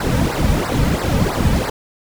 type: noise with flanger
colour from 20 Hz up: brown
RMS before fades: -17 dBFS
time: 0-1.7 s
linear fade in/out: 5 ms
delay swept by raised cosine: 0.3 to 2.9 ms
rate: 3 Hz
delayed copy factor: -0.95
effects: none